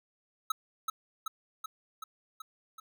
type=tone with echo; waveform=square; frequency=1293 Hz; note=E6; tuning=34 cents flat; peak=-27 dBFS; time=0.5-0.52 s; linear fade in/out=5 ms; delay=380 ms; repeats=6; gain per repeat=-3 dB; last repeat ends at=2.8 s; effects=none